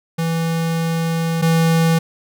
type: tone pair in turn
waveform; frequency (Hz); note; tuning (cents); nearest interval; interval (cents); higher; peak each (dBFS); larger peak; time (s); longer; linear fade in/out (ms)
square; 164.81 / 164.24; E3 / E3; 0 / -6; unison; 6; first; -18 / -13; second; 0.18-1.42 / 1.42-1.99; first; 10
effects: none